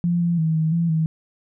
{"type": "tone with pitch steps", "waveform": "sine", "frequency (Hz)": [173.1, 171.3, 160.1, 158.6, 168.5, 159.6], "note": ["F3", "F3", "D#3", "D#3", "E3", "D#3"], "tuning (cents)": [-15, -33, 50, 33, 38, 44], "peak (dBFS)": -17, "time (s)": [0.04, 1.06], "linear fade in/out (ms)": 0, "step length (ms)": 170, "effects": []}